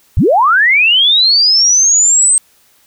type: linear sweep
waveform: sine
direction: up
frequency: 46.25 to 8372 Hz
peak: -6 dBFS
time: 0.17-2.38 s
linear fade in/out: 0 ms
effects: white hiss -51 dBFS RMS until 2.86 s